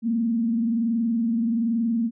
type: tone with frequency modulation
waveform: sine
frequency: 229.7 Hz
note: A#3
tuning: 25 cents flat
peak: -20 dBFS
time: 0.02-2.11 s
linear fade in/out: 50 ms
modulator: 21.2 Hz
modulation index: 0.53
effects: none